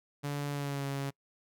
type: tone with pitch glide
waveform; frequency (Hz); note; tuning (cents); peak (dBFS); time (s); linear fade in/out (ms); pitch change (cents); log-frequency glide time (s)
sawtooth; 143.8 to 138.74; D3 to C#3; -36 to +2; -29; 0.23-1.11; 20; -62; 0.51-0.86
effects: noise-tail reverb RT60 0.1 s tail -25 dB re dry